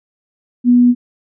sine tone, 244.4 Hz, B3, 18 cents flat, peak -6 dBFS, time 0.64-0.95 s, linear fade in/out 50 ms, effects none

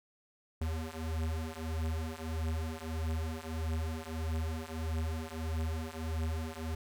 square beating tone pair, 79.2 / 80.8 Hz, D#2 / E2, +31 / -34 cents, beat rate 1.6 Hz, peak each -38 / -37 dBFS, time 0.61-6.75 s, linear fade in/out 5 ms, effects none

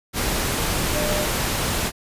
sine tone in noise, 601 Hz, D5, 40 cents sharp, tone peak -25 dBFS, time 0.91-1.27 s, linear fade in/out 50 ms, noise pink, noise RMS -23 dBFS, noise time 0.13-1.92 s, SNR -5 dB, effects resampled to 32000 Hz

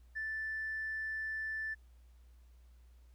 triangle tone with tanh clipping, 1760 Hz, A6, in tune, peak -36 dBFS, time 0.15-1.75 s, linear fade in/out 20 ms, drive 4 dB, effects added 60 Hz sine -57 dBFS peak until 3.14 s + pink hiss -75 dBFS RMS until 3.14 s

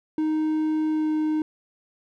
triangle tone with pitch glide, 311.1 to 309.1 Hz, D#4 to D#4, 0 to -11 cents, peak -19 dBFS, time 0.18-1.42 s, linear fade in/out 2 ms, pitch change -11 cents, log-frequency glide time 0.9-1.1 s, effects none

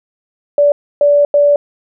sine tone bursts at uneven times, 579 Hz, D5, 25 cents flat, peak -6 dBFS, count 3, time 0.58-0.72 / 1.01-1.25 / 1.34-1.56 s, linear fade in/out 2 ms, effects none

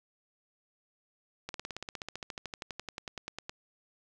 slowing click train, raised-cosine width 0.2 ms, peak -21 dBFS, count 27, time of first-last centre 1.49-3.495 s, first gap 52 ms, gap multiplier 1.03, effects none

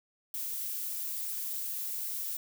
violet noise, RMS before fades -36 dBFS, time 0.34-2.37 s, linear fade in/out 2 ms, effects none

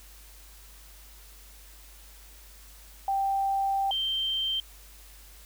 sine tone pair in turn, 784 / 3136 Hz, G5 / G7, 0 / 0 cents, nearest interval 2 octaves, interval 2400 cents, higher second, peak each -24 / -26 dBFS, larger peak first, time 3.08-3.91 / 3.91-4.6 s, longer first, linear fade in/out 2 ms, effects added 50 Hz sine -50 dBFS peak until 5.45 s + white hiss -53 dBFS RMS until 5.45 s

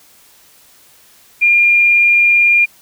sine tone, 2406 Hz, D7, 41 cents sharp, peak -7 dBFS, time 1.41-2.66 s, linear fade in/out 20 ms, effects white hiss -47 dBFS RMS until 2.81 s

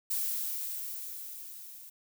violet noise with level ramp, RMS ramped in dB -31 to -49 dBFS, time 0.1-1.9 s, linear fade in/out 10 ms, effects none

